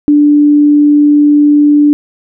sine tone, 293.7 Hz, D4, in tune, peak -3 dBFS, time 0.08-1.93 s, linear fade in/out 0 ms, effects none

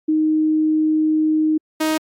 sine / sawtooth tone pair in turn, 311.1 / 313.4 Hz, D#4 / D#4, 0 / +13 cents, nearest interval unison, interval 13 cents, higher second, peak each -14 / -13 dBFS, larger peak second, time 0.08-1.58 / 1.8-1.98 s, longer first, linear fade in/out 10 ms, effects AAC 64 kbps

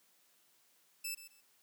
10% pulse tone with echo, 2637 Hz, E7, in tune, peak -29 dBFS, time 1.04-1.15 s, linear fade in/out 10 ms, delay 130 ms, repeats 2, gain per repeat -13 dB, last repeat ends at 1.41 s, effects white hiss -70 dBFS RMS until 1.62 s + high-pass 150 Hz 12 dB/octave

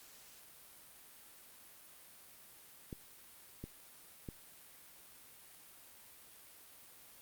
clicks, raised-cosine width 3 ms, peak -30 dBFS, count 3, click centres 2.928 / 3.64 / 4.288 s, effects white hiss -58 dBFS RMS until 7.21 s + Opus 48 kbps

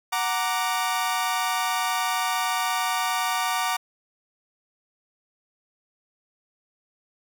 sawtooth chord, Gb augmented, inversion none, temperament equal, 740 / 932.3 / 1174.7 Hz, Gb5 / Bb5 / D6, 0 / 0 / 0 cents, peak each -24 dBFS, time 0.12-3.77 s, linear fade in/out 10 ms, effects none

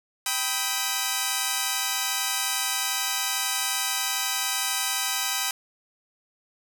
5% pulse chord, G augmented, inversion none, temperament equal with one note detuned, 784 / 987.8 / 1269.9 Hz, G5 / B5 / D#6, 0 / 0 / +35 cents, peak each -17 / -17 / -18 dBFS, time 0.26-5.51 s, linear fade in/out 2 ms, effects none

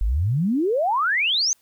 sine exponential sweep, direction up, 44.73 to 6530 Hz, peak -18 dBFS, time 0.01-1.53 s, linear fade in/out 0 ms, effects white hiss -62 dBFS RMS until 1.61 s

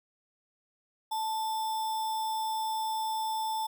sine tone with sample-and-hold, 880 Hz, A5, in tune, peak -29 dBFS, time 1.11-3.67 s, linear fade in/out 10 ms, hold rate 4410 Hz, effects none

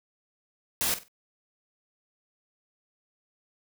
white noise with echo, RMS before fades -27 dBFS, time 0.81-0.94 s, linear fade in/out 0 ms, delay 47 ms, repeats 3, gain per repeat -12 dB, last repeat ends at 1.081 s, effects none

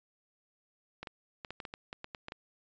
clicks, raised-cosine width 0.3 ms, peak -25 dBFS, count 12, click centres 1.03 / 1.072 / 1.448 / 1.506 / 1.602 / 1.652 / 1.739 / 1.929 / 2.044 / 2.148 / 2.284 / 2.321 s, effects resampled to 16000 Hz

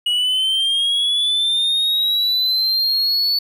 triangle linear sweep, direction up, 2900 to 4470 Hz, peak -14 dBFS, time 0.06-3.39 s, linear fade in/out 5 ms, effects none

